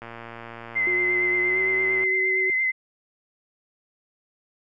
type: click train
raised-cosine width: 0.5 ms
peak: -23 dBFS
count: 235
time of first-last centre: 0.02-2.037 s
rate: 116 Hz
type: tone with vibrato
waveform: sine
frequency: 2063 Hz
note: C7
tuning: 25 cents flat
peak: -20 dBFS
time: 0.75-2.72 s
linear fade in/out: 20 ms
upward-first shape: sine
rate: 8.7 Hz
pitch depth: 26 cents each way
type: tone with pitch glide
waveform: sine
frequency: 361.3 to 378 Hz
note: F#4 to F#4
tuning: -41 to +37 cents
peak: -28 dBFS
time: 0.87-2.5 s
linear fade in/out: 0 ms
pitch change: +78 cents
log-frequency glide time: 1.46-1.61 s
effects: none